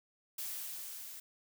blue noise with level ramp, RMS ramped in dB -40 to -48 dBFS, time 0.38-1.2 s, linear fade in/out 5 ms, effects none

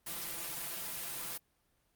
white noise with comb filter, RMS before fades -40 dBFS, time 0.06-1.38 s, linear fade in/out 10 ms, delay 5.9 ms, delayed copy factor +0.95, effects pink hiss -75 dBFS RMS until 1.95 s + Opus 32 kbps

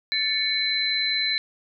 sine tone cluster, 1758 / 2225 / 4050 Hz, A6 / C#7 / B7, -2 / +6 / +43 cents, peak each -30 / -28 / -23 dBFS, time 0.12-1.38 s, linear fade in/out 0 ms, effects none

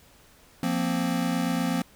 square chord, F suspended fourth, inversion none, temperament equal, 174.61 / 233.1 / 261.6 Hz, F3 / Bb3 / C4, 0 / 0 / 0 cents, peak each -29 / -30 / -29 dBFS, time 0.63-1.82 s, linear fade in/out 2 ms, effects pink hiss -56 dBFS RMS until 1.95 s

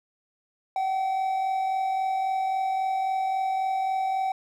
triangle tone pair together, 721.3 / 765 Hz, F#5 / G5, -44 / -42 cents, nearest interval minor second, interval 102 cents, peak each -34 / -22 dBFS, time 0.76-4.32 s, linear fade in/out 2 ms, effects none

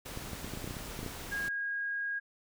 pink noise, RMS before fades -43 dBFS, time 0.05-1.49 s, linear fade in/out 10 ms
clicks, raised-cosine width 3 ms, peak -27 dBFS, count 12, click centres 0.174 / 0.333 / 0.445 / 0.537 / 0.574 / 0.643 / 0.676 / 0.709 / 0.768 / 0.991 / 1.03 / 1.063 s
sine tone, 1635 Hz, G#6, 28 cents flat, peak -32 dBFS, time 1.31-2.2 s, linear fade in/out 20 ms
effects none

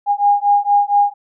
sine beating tone pair, 813 / 817.3 Hz, G#5 / G#5, -37 / -28 cents, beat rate 4.3 Hz, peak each -14 dBFS, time 0.06-1.14 s, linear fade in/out 50 ms, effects none

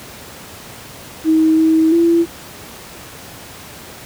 sine tone with pitch steps, 317.8 / 320.2 / 336.7 Hz, D#4 / D#4 / E4, +37 / +50 / +37 cents, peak -9 dBFS, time 1.24-2.26 s, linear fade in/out 50 ms, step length 340 ms, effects pink hiss -35 dBFS RMS until 4.05 s + high-pass 80 Hz 12 dB/octave

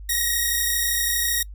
5% pulse tone pair together, 1864.7 / 1897.3 Hz, A#6 / A#6, 0 / +30 cents, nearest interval unison, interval 30 cents, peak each -13 dBFS, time 0.09-1.43 s, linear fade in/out 5 ms, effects noise-tail reverb RT60 0.1 s tail -26 dB re dry + added 50 Hz sine -35 dBFS peak until 1.54 s

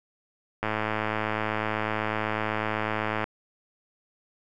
click train, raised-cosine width 0.5 ms, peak -12 dBFS, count 283, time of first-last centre 0.63-3.241 s, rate 108 Hz, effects none

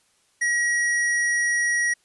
sine tone with hard clipping, 1907 Hz, A#6, 39 cents sharp, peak -21 dBFS, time 0.41-1.94 s, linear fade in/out 10 ms, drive 17 dB, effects white hiss -64 dBFS RMS until 2.04 s + resampled to 24000 Hz

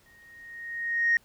sine tone with exponential growth, 1864.7 Hz, A#6, in tune, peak -17 dBFS, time 0.06-1.17 s, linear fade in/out 2 ms, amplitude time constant 240 ms, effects tanh soft clip ceiling -15 dBFS + pink hiss -62 dBFS RMS until 1.24 s

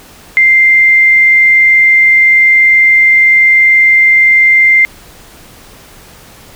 sine tone, 2093 Hz, C7, in tune, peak -3 dBFS, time 0.37-4.85 s, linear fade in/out 0 ms, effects pink hiss -37 dBFS RMS until 6.55 s

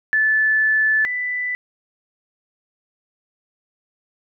sine tone pair in turn, 1743 / 1987.1 Hz, A6 / B6, -17 / +10 cents, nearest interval major second, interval 227 cents, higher second, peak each -14 / -21 dBFS, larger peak first, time 0.13-1.05 / 1.05-1.55 s, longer first, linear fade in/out 0 ms, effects none

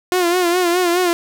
sawtooth tone with vibrato, 354 Hz, F4, 23 cents sharp, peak -10 dBFS, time 0.12-1.13 s, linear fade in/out 0 ms, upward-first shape sine, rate 4.8 Hz, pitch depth 67 cents each way, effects none

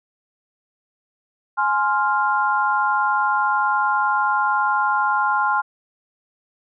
sine chord, F minor, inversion first, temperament just, 838.1 / 1047.7 / 1396.9 Hz, Ab5 / C6 / F6, +16 / +2 / 0 cents, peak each -21 dBFS, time 1.57-5.62 s, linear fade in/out 20 ms, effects none

